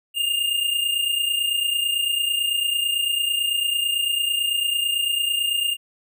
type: tone pair together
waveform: square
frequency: 2794 / 2823 Hz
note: F7 / F7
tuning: 0 / +18 cents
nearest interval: unison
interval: 18 cents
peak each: -27 / -22 dBFS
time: 0.14-5.77 s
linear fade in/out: 50 ms
effects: none